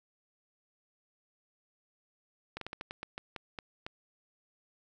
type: slowing click train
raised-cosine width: 0.3 ms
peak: -23 dBFS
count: 11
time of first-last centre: 2.57-3.865 s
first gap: 43 ms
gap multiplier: 1.23
effects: none